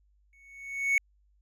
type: tone with exponential growth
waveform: triangle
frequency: 2217 Hz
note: C#7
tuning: in tune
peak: -18 dBFS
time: 0.33-0.98 s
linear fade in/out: 1 ms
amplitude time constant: 140 ms
effects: added 50 Hz sine -63 dBFS peak until 1.41 s